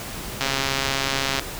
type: click train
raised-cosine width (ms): 0.2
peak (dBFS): -5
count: 135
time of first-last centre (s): 0.41-1.395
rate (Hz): 136
effects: pink hiss -33 dBFS RMS until 1.59 s